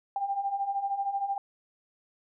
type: beating tone pair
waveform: sine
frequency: 784 / 797 Hz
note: G5 / G5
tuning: 0 / +28 cents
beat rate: 13 Hz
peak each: -34 / -29 dBFS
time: 0.16-1.38 s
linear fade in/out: 2 ms
effects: none